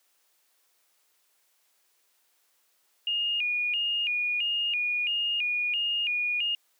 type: tone with vibrato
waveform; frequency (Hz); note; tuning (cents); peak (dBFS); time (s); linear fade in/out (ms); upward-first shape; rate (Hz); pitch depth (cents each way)
sine; 2637; E7; 0; -25; 3.07-6.55; 2; square; 1.5; 130
effects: white hiss -69 dBFS RMS until 6.79 s + high-pass 400 Hz 12 dB/octave